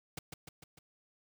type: noise with echo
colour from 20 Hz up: pink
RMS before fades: -41 dBFS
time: 0.17-0.19 s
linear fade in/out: 5 ms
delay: 150 ms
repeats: 4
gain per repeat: -4 dB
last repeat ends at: 0.79 s
effects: none